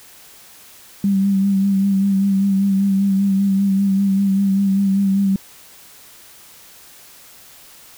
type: tone with vibrato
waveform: sine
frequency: 196 Hz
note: G3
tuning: in tune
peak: -13 dBFS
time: 1.04-5.36 s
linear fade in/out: 2 ms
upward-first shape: sine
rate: 5.1 Hz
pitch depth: 31 cents each way
effects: white hiss -44 dBFS RMS until 7.97 s